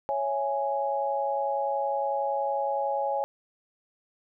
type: chord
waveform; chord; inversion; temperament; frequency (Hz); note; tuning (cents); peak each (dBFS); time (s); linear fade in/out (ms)
sine; C# minor; none; just; 554.4 / 665.2 / 831.5; C#5 / E5 / G#5; 0 / +16 / +2; -29 / -34 / -28; 0.09-3.24; 0
effects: none